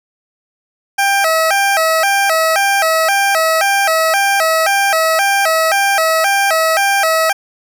20% pulse tone with vibrato, 715 Hz, F5, 41 cents sharp, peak -6 dBFS, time 0.98-7.33 s, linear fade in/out 10 ms, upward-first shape square, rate 1.9 Hz, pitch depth 180 cents each way, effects none

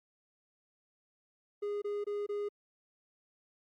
triangle tone bursts, 411.2 Hz, G#4, 17 cents flat, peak -31 dBFS, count 4, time 1.62-2.489 s, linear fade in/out 10 ms, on 200 ms, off 23 ms, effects Opus 48 kbps

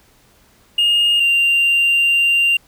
triangle tone pair in turn, 2841 / 2781 Hz, F7 / F7, +29 / -8 cents, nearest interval unison, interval 37 cents, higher first, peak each -9 / -9 dBFS, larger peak neither, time 0.78-1.2 / 1.2-2.57 s, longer second, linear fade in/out 5 ms, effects tanh soft clip ceiling -7 dBFS + pink hiss -53 dBFS RMS until 2.67 s

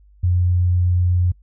sine tone, 89.2 Hz, F2, 37 cents sharp, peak -14 dBFS, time 0.23-1.32 s, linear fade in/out 10 ms, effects noise-tail reverb RT60 0.1 s tail -21 dB re dry + added 50 Hz sine -47 dBFS peak until 1.42 s

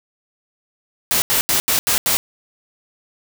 white noise bursts, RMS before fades -17 dBFS, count 6, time 1.11-2.17 s, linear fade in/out 0 ms, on 110 ms, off 80 ms, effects none

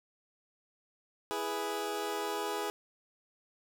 20% pulse chord, E major, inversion none, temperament equal, 329.6 / 415.3 / 493.9 Hz, E4 / G#4 / B4, 0 / 0 / 0 cents, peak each -36 / -30 / -36 dBFS, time 1.31-2.7 s, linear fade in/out 0 ms, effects none

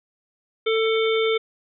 harmonic tone, 445 Hz, A4, 20 cents sharp, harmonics 1 / 3 / 5 / 7 / 8, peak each -19 / -30 / -28 / -33 / -30 dBFS, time 0.66-1.38 s, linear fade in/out 10 ms, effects none

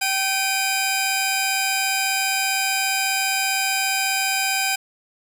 15% pulse tone pair together, 774 / 2457 Hz, G5 / D#7, -22 / -22 cents, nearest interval octave + minor sixth, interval 2000 cents, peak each -16 dBFS, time 0.01-4.76 s, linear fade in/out 10 ms, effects none

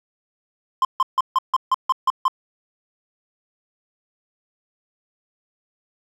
triangle tone bursts, 1046.5 Hz, C6, in tune, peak -12 dBFS, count 9, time 0.82-2.281 s, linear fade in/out 2 ms, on 29 ms, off 150 ms, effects none

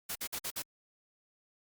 white noise bursts, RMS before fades -37 dBFS, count 5, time 0.09-0.624 s, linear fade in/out 10 ms, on 66 ms, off 51 ms, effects Opus 48 kbps

